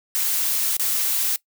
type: noise with dropouts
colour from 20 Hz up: blue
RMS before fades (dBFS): -22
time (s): 0.15-1.36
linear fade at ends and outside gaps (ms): 0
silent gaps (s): 0.767-0.796
effects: noise-tail reverb RT60 0.1 s tail -20 dB re dry